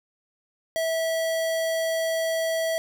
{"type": "tone", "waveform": "square", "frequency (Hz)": 652, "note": "E5", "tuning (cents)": -19, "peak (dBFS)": -24, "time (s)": [0.76, 2.78], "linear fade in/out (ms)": 0, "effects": []}